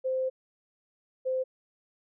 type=tone pair in turn; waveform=sine; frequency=520 / 518.1 Hz; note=C5 / C5; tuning=-11 / -17 cents; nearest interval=unison; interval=6 cents; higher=first; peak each=-26 / -26 dBFS; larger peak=neither; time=0.04-0.3 / 1.25-1.44 s; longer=first; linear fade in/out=20 ms; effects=none